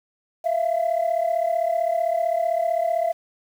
sine tone pair together, 655 / 690.6 Hz, E5 / F5, -11 / -20 cents, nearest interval minor second, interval 91 cents, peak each -21 dBFS, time 0.44-3.13 s, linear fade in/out 20 ms, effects tanh soft clip ceiling -15 dBFS + 8-bit

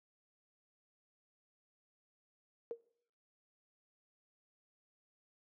sine tone with exponential decay, 466.2 Hz, A#4, in tune, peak -33 dBFS, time 2.71-2.81 s, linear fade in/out 0 ms, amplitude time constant 20 ms, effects noise-tail reverb RT60 0.7 s tail -23 dB re dry + high-pass 300 Hz 12 dB/octave

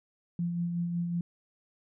sine tone with tremolo, 172.4 Hz, F3, 22 cents flat, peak -27 dBFS, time 0.39-1.21 s, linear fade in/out 2 ms, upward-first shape sine, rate 5.4 Hz, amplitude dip 35%, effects none

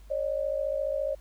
sine tone pair together, 550.5 / 605 Hz, C#5 / D#5, -12 / -49 cents, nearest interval major second, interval 163 cents, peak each -29 / -30 dBFS, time 0.1-1.15 s, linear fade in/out 10 ms, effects added 50 Hz sine -47 dBFS peak until 1.2 s + pink hiss -62 dBFS RMS until 1.2 s

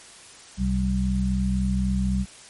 harmonic tone, 63.9 Hz, C2, 40 cents flat, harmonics 1 / 2 / 3, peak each -24 / -31 / -23 dBFS, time 0.57-2.26 s, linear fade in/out 50 ms, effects white hiss -46 dBFS RMS until 2.49 s + MP3 48 kbps

